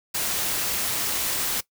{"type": "noise", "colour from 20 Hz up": "white", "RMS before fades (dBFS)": -26, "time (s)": [0.14, 1.61], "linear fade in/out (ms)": 10, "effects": ["noise-tail reverb RT60 0.1 s tail -19 dB re dry"]}